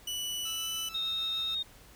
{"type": "tone with pitch glide", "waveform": "sawtooth", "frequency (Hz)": [2960, 2986], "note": ["F#7", "F#7"], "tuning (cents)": [0, 15], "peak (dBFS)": -30, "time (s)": [0.07, 0.89], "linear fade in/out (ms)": 5, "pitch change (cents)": 15, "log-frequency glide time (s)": [0.54, 0.68]}
{"type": "tone with tremolo", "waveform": "15% pulse", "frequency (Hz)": 1318.5, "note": "E6", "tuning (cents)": 0, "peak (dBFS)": -36, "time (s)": [0.45, 1.55], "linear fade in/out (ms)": 5, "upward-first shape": "triangle", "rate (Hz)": 6.7, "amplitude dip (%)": 40}
{"type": "tone with vibrato", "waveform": "sine", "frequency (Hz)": 3709, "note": "A#7", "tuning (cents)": -9, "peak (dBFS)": -30, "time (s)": [0.94, 1.63], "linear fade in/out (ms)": 10, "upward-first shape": "sine", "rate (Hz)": 10, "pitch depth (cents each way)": 10}
{"effects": ["added 50 Hz sine -61 dBFS peak until 1.95 s", "pink hiss -56 dBFS RMS until 1.95 s"]}